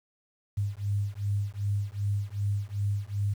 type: beating tone pair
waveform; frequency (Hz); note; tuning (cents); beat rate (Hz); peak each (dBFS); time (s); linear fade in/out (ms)
sine; 100 / 102.6; G2 / G#2; +35 / -21; 2.6; -30; 0.57-3.34; 10
effects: 9-bit